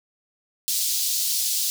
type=high-pass noise; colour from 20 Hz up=pink; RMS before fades=-24 dBFS; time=0.68-1.7 s; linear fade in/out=0 ms; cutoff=4100 Hz; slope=24 dB/octave; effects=none